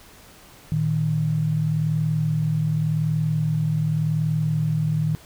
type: tone pair together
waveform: sine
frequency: 114.67 / 155.56 Hz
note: A#2 / D#3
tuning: -28 / 0 cents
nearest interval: perfect fourth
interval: 528 cents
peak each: -26 / -20 dBFS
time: 0.72-5.15 s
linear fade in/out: 0 ms
effects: pink hiss -48 dBFS RMS until 5.25 s